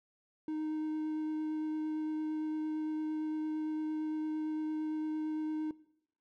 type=tone with vibrato; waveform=triangle; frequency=310 Hz; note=D#4; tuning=6 cents flat; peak=-32 dBFS; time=0.48-5.71 s; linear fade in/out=2 ms; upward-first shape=triangle; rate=8.8 Hz; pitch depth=10 cents each way; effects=noise-tail reverb RT60 0.8 s tail -20 dB re dry